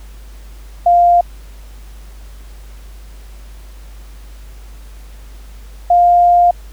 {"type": "tone pair in turn", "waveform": "sine", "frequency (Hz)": [698.5, 702.3], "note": ["F5", "F5"], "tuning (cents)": [0, 10], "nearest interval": "unison", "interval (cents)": 10, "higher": "second", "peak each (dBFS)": -6, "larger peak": "neither", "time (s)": [[0.86, 1.21], [5.9, 6.51]], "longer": "second", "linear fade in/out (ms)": 5, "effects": ["added 50 Hz sine -32 dBFS peak until 6.72 s", "pink hiss -46 dBFS RMS until 6.72 s"]}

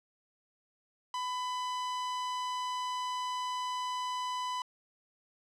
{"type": "tone", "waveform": "45% pulse", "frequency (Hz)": 1000, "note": "B5", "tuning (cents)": 21, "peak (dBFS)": -33, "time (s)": [1.14, 4.62], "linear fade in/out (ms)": 2, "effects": ["low-pass 7000 Hz 12 dB/octave"]}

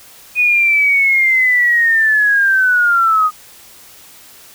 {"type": "linear sweep", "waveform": "sine", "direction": "down", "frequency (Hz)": [2489, 1234], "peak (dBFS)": -9, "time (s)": [0.35, 3.31], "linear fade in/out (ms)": 50, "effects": ["white hiss -41 dBFS RMS until 4.54 s"]}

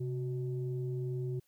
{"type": "tone pair together", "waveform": "sine", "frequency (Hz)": [130.81, 370], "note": ["C3", "F#4"], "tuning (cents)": [0, 0], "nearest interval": "octave + tritone", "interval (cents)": 1800, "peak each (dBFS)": [-33, -39], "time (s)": [0, 1.4], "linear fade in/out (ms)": 10, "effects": ["tanh soft clip ceiling -26 dBFS", "white hiss -74 dBFS RMS until 1.47 s"]}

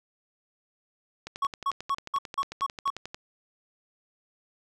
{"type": "click train", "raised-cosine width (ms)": 0.2, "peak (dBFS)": -20, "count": 22, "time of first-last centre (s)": [1.27, 3.145], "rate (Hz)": 11.2}
{"type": "tone bursts", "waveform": "triangle", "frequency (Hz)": 1108.7, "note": "C#6", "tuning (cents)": 0, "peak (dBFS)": -22, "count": 7, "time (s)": [1.42, 2.903], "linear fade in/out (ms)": 5, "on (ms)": 49, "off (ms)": 190}
{"effects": []}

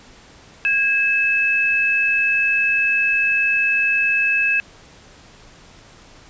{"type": "tone pair together", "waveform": "sine", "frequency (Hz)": [1637.9, 2600], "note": ["G#6", "E7"], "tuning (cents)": [-24, -24], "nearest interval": "minor sixth", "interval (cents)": 800, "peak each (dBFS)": [-21, -16], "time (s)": [0.65, 4.6], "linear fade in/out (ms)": 0, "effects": ["pink hiss -46 dBFS RMS until 6.29 s", "resampled to 16000 Hz"]}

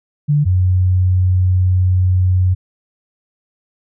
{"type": "tone pair in turn", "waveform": "sine", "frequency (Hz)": [146.83, 91.87], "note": ["D3", "F#2"], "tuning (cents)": [0, -12], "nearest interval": "minor sixth", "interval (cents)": 812, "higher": "first", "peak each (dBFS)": -10, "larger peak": "neither", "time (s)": [[0.28, 0.45], [0.45, 2.55]], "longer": "second", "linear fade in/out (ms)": 20, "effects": []}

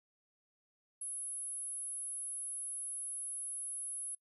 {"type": "tone", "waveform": "sine", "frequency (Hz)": 10660, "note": "E9", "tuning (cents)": 18, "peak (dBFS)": -39, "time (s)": [1.01, 4.15], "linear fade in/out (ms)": 5, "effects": ["noise-tail reverb RT60 0.1 s tail -22 dB re dry"]}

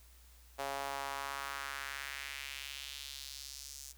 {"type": "tone with high-pass filter sweep", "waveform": "sawtooth", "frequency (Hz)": 138.59, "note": "C#3", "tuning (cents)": 0, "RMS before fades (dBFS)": -43, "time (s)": [0.58, 3.93], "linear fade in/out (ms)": 20, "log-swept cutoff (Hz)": [640, 6600], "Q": 1.9, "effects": ["added 60 Hz sine -58 dBFS peak until 3.97 s", "white hiss -64 dBFS RMS until 3.97 s"]}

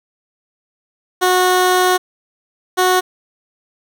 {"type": "tone pair in turn", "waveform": "15% pulse", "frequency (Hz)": [365.9, 367.7], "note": ["F#4", "F#4"], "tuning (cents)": [-19, -11], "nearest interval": "unison", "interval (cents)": 8, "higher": "second", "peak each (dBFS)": -5, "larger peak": "neither", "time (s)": [[1.21, 1.98], [2.77, 3.01]], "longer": "first", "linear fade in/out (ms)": 20, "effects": []}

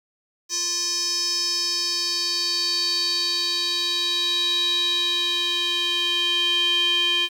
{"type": "tone with band-pass filter sweep", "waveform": "square", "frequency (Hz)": 349.2, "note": "F4", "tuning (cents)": 0, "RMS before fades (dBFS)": -23, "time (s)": [0.49, 7.29], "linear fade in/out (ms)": 50, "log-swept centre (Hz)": [5700, 3000], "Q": 7.5, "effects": ["8-bit"]}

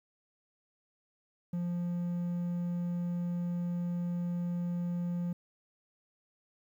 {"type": "tone", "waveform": "triangle", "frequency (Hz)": 174.61, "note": "F3", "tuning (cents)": 0, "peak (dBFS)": -29, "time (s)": [1.53, 5.33], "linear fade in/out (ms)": 5, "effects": ["11-bit"]}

